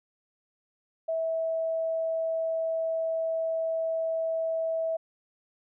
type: tone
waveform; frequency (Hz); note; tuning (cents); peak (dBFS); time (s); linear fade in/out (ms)
sine; 651; E5; -22; -26; 1.08-4.97; 10
effects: none